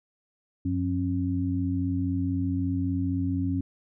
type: tone cluster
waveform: sine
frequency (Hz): 93 / 176.8 / 272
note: F#2 / F3 / C#4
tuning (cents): +9 / +22 / -33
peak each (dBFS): -28 / -34 / -27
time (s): 0.65-3.61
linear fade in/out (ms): 5
effects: none